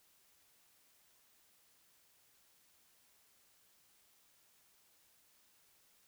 silence, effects white hiss -70 dBFS RMS until 6.07 s

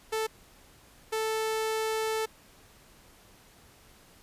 sawtooth tone pair in turn, 440 / 440 Hz, A4 / A4, 0 / 0 cents, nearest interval unison, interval 0 cents, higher neither, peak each -24 dBFS, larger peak neither, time 0.12-0.27 / 1.12-2.26 s, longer second, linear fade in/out 10 ms, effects pink hiss -57 dBFS RMS until 4.22 s + resampled to 32000 Hz

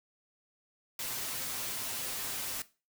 white noise with comb filter, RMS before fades -37 dBFS, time 0.99-2.62 s, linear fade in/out 2 ms, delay 7.7 ms, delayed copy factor +0.6, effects noise-tail reverb RT60 0.3 s tail -17 dB re dry

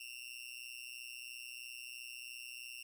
sawtooth tone with amplitude modulation, 2734 Hz, F7, 37 cents flat, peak -39 dBFS, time 0-2.83 s, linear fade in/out 5 ms, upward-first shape sine, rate 123 Hz, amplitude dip 95%, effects 12-bit

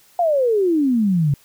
sine exponential sweep, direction down, 721 to 135.8 Hz, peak -14 dBFS, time 0.19-1.34 s, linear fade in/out 2 ms, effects white hiss -53 dBFS RMS until 1.44 s

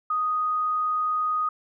sine tone, 1244.5 Hz, D#6, in tune, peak -22 dBFS, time 0.1-1.49 s, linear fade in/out 5 ms, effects none

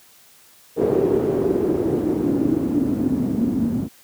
white noise with low-pass filter sweep, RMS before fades -20 dBFS, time 0.76-3.89 s, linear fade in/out 50 ms, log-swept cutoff 430 to 230 Hz, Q 4.9, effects white hiss -51 dBFS RMS until 4.03 s + high-pass 80 Hz 12 dB/octave

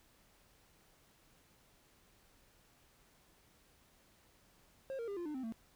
triangle tone with pitch steps, 536 / 463.9 / 401.5 / 347.6 / 300.8 / 260.4 / 225.4 Hz, C5 / A#4 / G4 / F4 / D4 / C4 / A3, +42 / -8 / +41 / -8 / +42 / -8 / +42 cents, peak -37 dBFS, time 4.9-5.523 s, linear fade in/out 0 ms, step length 89 ms, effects pink hiss -68 dBFS RMS until 5.75 s

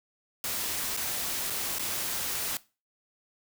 white noise with dropouts, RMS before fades -32 dBFS, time 0.44-2.57 s, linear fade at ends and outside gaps 1 ms, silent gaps 0.966-0.973 / 1.5-1.504 / 1.785-1.794 s, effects noise-tail reverb RT60 0.3 s tail -19 dB re dry

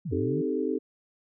sine linear two-way sweep, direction down then up, 200 to 82 to 166.2 Hz, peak -30 dBFS, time 0.05-0.42 s, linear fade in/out 10 ms, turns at 0.13 s
sine chord, A half-diminished seventh, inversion first, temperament equal, 261.6 / 311.1 / 392 / 440 Hz, C4 / Eb4 / G4 / A4, 0 / 0 / 0 / 0 cents, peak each -31 dBFS, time 0.11-0.79 s, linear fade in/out 20 ms
effects none

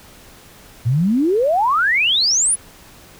sine exponential sweep, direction up, 110 to 10470 Hz, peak -13 dBFS, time 0.85-2.56 s, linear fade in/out 20 ms, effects pink hiss -44 dBFS RMS until 3.19 s

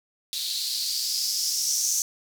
violet noise with band-pass filter sweep, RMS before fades -27 dBFS, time 0.33-2.02 s, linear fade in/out 0 ms, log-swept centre 3900 to 6200 Hz, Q 5.9, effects none

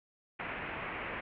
white low-pass noise, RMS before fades -40 dBFS, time 0.39-1.21 s, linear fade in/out 10 ms, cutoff 2600 Hz, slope 48 dB/octave, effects none

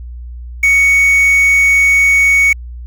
triangle tone with quantisation, 2229 Hz, C#7, 9 cents sharp, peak -5 dBFS, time 0.63-2.53 s, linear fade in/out 5 ms, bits 5, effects added 60 Hz sine -25 dBFS peak until 2.86 s

